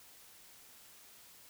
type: silence
effects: white hiss -58 dBFS RMS until 1.49 s